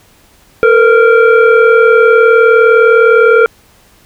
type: tone with frequency modulation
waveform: sine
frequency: 449.6 Hz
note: A4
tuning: 37 cents sharp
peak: -3 dBFS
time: 0.63-3.46 s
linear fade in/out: 0 ms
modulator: 939 Hz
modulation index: 1.1
effects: pink hiss -46 dBFS RMS until 4.05 s